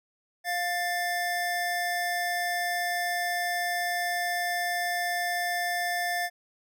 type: tone pair together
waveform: square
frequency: 702.8 / 1771 Hz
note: F5 / A6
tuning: +11 / +11 cents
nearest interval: octave + major third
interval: 1600 cents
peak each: -30 / -31 dBFS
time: 0.44-6.3 s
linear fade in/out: 50 ms
effects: none